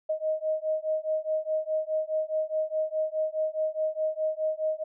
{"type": "beating tone pair", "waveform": "sine", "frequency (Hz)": [623, 627.8], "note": ["D#5", "D#5"], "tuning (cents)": [2, 15], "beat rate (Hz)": 4.8, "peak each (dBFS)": -29, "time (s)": [0.09, 4.84], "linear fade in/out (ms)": 10, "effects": []}